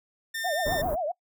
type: tone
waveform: sawtooth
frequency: 1805 Hz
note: A6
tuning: 44 cents sharp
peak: -27 dBFS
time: 0.34-0.82 s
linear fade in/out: 10 ms
type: tone with vibrato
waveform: sine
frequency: 659.3 Hz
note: E5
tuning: in tune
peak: -26 dBFS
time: 0.44-1.12 s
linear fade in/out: 10 ms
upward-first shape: triangle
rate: 7.7 Hz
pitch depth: 260 cents each way
type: band-stop noise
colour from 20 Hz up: pink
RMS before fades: -33 dBFS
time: 0.65-0.96 s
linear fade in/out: 20 ms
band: 1100 to 14000 Hz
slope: 24 dB/octave
effects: noise-tail reverb RT60 0.1 s tail -23 dB re dry